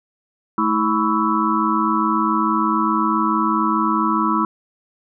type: tone cluster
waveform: sine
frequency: 216.9 / 321.6 / 993 / 1120 / 1312 Hz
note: A3 / E4 / B5 / C#6 / E6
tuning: -25 / -43 / +9 / +18 / -9 cents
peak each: -22 dBFS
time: 0.58-4.45 s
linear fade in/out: 2 ms
effects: none